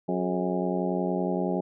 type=harmonic tone with a mistuned harmonic; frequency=90.7 Hz; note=F#2; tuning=34 cents flat; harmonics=2 / 3 / 4 / 5 / 6 / 7 / 8 / 9; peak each=-29 / -33 / -31 / -34 / -36 / -34 / -41 / -36 dBFS; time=0.08-1.61 s; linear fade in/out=10 ms; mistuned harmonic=5; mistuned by=-95 cents; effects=none